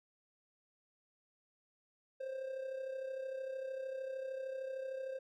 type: tone with amplitude modulation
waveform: triangle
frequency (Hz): 528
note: C5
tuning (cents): +16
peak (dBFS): -35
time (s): 2.2-5.19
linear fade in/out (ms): 10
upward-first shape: sine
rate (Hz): 33.2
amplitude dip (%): 55
effects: none